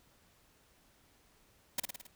white noise with echo, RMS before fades -32 dBFS, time 1.78-1.8 s, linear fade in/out 5 ms, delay 54 ms, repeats 5, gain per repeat -4 dB, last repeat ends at 2.07 s, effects pink hiss -67 dBFS RMS until 2.15 s

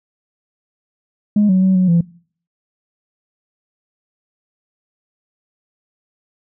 sine tone with pitch steps, 208.2 / 186.7 / 188.7 / 184.4 / 170 Hz, G#3 / F#3 / F#3 / F#3 / F3, +5 / +16 / +34 / -6 / -46 cents, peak -8 dBFS, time 1.36-2.01 s, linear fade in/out 5 ms, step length 130 ms, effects noise-tail reverb RT60 0.5 s tail -23 dB re dry + tanh soft clip ceiling -7 dBFS

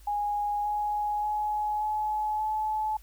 sine tone with pitch steps, 826 / 834.6 / 843.4 / 852.2 / 861.1 Hz, G#5 / G#5 / G#5 / G#5 / A5, -10 / +8 / +26 / +44 / -38 cents, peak -26 dBFS, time 0.07-2.97 s, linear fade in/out 5 ms, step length 580 ms, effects added 50 Hz sine -49 dBFS peak until 3.02 s + white hiss -60 dBFS RMS until 3.02 s

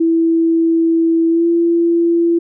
sine tone with pitch glide, 329.6 to 338.5 Hz, E4 to E4, 0 to +46 cents, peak -10 dBFS, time 0-2.39 s, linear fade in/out 10 ms, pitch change +46 cents, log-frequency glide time 1.29-1.46 s, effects none

